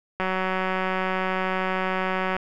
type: click train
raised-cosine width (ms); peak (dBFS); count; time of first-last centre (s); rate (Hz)
0.5; -11; 406; 0.2-2.366; 187
effects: none